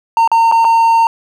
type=tone with dropouts; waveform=triangle; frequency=914 Hz; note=A#5; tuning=34 cents flat; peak=-5 dBFS; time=0.17-1.07 s; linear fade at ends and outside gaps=1 ms; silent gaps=0.276-0.316 / 0.515-0.522 / 0.645-0.649 s; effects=none